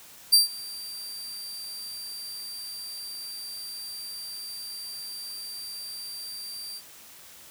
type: tone with ADSR envelope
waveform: sawtooth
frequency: 4699 Hz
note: D8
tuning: in tune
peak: -10 dBFS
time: 0.32-6.82 s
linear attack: 16 ms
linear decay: 140 ms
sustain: -23 dB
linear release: 57 ms
effects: white hiss -49 dBFS RMS until 7.5 s